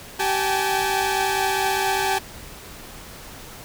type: tone cluster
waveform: sawtooth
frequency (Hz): 386.7 / 769 / 824 / 874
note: G4 / G5 / G#5 / A5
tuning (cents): -24 / -33 / -14 / -12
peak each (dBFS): -22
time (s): 0.19-2.19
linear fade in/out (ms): 10
effects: pink hiss -40 dBFS RMS until 3.64 s